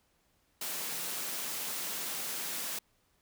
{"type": "high-pass noise", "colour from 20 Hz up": "white", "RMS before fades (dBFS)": -37, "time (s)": [0.61, 2.79], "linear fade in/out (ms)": 5, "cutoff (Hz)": 140, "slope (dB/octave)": 48, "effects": ["pink hiss -72 dBFS RMS until 3.21 s"]}